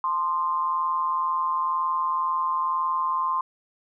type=tone with amplitude modulation; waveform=sine; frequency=1046.5 Hz; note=C6; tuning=in tune; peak=-19 dBFS; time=0.04-3.41 s; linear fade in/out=2 ms; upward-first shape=sine; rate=162 Hz; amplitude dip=65%; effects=none